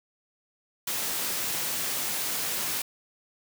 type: high-pass noise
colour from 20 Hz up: white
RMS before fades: -30 dBFS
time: 0.87-2.82 s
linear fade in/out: 5 ms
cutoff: 100 Hz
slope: 24 dB/octave
effects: none

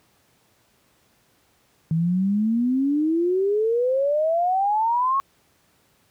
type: exponential sweep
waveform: sine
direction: up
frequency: 158.3 to 1109 Hz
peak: -18 dBFS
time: 1.91-5.2 s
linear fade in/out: 0 ms
effects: pink hiss -62 dBFS RMS until 6.1 s + high-pass 80 Hz 12 dB/octave

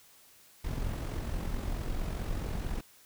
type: noise with amplitude modulation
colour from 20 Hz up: brown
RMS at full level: -32 dBFS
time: 0.64-2.81 s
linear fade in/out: 5 ms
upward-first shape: sine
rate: 44.5 Hz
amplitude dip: 45%
effects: white hiss -59 dBFS RMS until 3.05 s

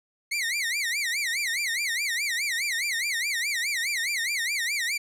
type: tone with vibrato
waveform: sawtooth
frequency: 2082 Hz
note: C7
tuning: 9 cents flat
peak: -22 dBFS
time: 0.31-4.98 s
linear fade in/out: 10 ms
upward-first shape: sine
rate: 4.8 Hz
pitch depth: 240 cents each way
effects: low-pass 12000 Hz 12 dB/octave

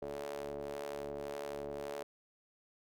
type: ring-modulated tone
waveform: sawtooth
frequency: 71.7 Hz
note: D2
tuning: 41 cents flat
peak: -33 dBFS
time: 0.02-2.03 s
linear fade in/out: 0 ms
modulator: 501 Hz
effects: none

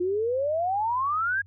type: exponential sweep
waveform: sine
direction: up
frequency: 348 to 1661.2 Hz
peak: -23 dBFS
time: 0-1.42 s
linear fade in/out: 10 ms
effects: added 93 Hz sine -49 dBFS peak until 1.46 s

